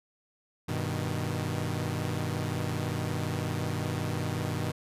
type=chord; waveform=sawtooth; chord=G augmented; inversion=none; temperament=equal; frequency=98 / 123.47 / 155.56 Hz; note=G2 / B2 / D#3; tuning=0 / 0 / 0 cents; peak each=-30 dBFS; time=0.68-4.72 s; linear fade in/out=10 ms; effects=resampled to 32000 Hz